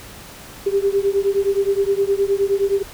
sine beating tone pair, 392 / 401.6 Hz, G4 / G4, 0 / +42 cents, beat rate 9.6 Hz, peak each -18 / -19 dBFS, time 0.66-2.83 s, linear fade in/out 10 ms, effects pink hiss -39 dBFS RMS until 2.93 s

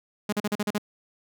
sawtooth tone bursts, 207.7 Hz, G#3, in tune, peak -20 dBFS, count 7, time 0.29-0.782 s, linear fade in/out 5 ms, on 36 ms, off 40 ms, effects none

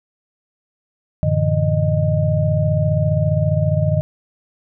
sine tone cluster, 93 / 113 / 148 / 167.6 / 617 Hz, F#2 / A2 / D3 / E3 / D#5, +9 / +47 / +14 / +29 / -15 cents, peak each -20 / -21 / -18 / -25 / -22 dBFS, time 1.23-4.01 s, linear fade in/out 0 ms, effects none

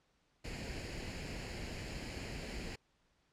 pink noise with comb filter, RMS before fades -43 dBFS, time 0.44-2.76 s, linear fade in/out 10 ms, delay 0.42 ms, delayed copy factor +0.6, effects pink hiss -75 dBFS RMS until 3.32 s + low-pass 6000 Hz 12 dB/octave

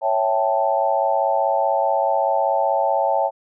sine chord, A dominant seventh, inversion first, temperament equal, 554.4 / 659.3 / 784 / 880 Hz, C#5 / E5 / G5 / A5, 0 / 0 / 0 / 0 cents, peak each -22 dBFS, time 0.01-3.31 s, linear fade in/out 50 ms, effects none

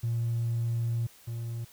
triangle tone pair in turn, 116.54 / 116.54 Hz, A#2 / A#2, 0 / 0 cents, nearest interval unison, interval 0 cents, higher neither, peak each -23 / -30 dBFS, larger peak first, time 0.03-1.07 / 1.27-1.65 s, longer first, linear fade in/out 10 ms, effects tanh soft clip ceiling -23 dBFS + white hiss -56 dBFS RMS until 1.72 s

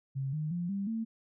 sine tone with pitch steps, 135.2 / 153.52 / 174.32 / 197.94 / 224.8 Hz, C#3 / D#3 / F3 / G3 / A3, -43 / -23 / -3 / +17 / +37 cents, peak -31 dBFS, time 0.15-1.05 s, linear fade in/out 20 ms, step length 180 ms, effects none

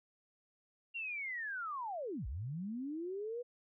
sine linear two-way sweep, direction down then up, 2794 to 50.8 to 496 Hz, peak -38 dBFS, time 0.94-3.43 s, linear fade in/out 20 ms, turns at 2.27 s, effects none

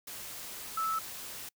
sine tone in noise, 1310 Hz, E6, 11 cents flat, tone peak -29 dBFS, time 0.77-0.99 s, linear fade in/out 5 ms, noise white, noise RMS -43 dBFS, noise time 0.07-1.49 s, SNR +11 dB, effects noise-tail reverb RT60 0.1 s tail -26 dB re dry

